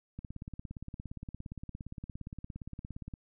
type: click train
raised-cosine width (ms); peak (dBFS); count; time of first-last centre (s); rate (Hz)
5; -29; 52; 0.19-3.138; 17.3
effects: none